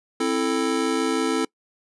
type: chord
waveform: square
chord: A minor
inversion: first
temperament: just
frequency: 264 / 330 / 440 Hz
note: C4 / E4 / A4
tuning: +16 / +2 / 0 cents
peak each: -26 dBFS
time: 0.2-1.45 s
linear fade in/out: 5 ms
effects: noise-tail reverb RT60 0.1 s tail -25 dB re dry + resampled to 24000 Hz